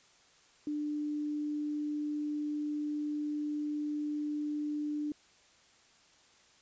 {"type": "tone", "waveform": "sine", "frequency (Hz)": 297.5, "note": "D4", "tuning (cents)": 22, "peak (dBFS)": -32, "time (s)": [0.67, 5.12], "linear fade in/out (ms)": 2, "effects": ["white hiss -63 dBFS RMS until 6.61 s", "resampled to 16000 Hz"]}